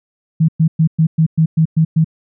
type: tone bursts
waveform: sine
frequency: 160.1 Hz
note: D#3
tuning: 50 cents sharp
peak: -8 dBFS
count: 9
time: 0.4-2.045 s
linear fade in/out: 10 ms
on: 85 ms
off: 110 ms
effects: none